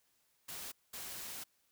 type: noise bursts at uneven times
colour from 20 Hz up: white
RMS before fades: -45 dBFS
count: 2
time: 0.48-0.72 / 0.93-1.44 s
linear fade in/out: 10 ms
effects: white hiss -75 dBFS RMS until 1.71 s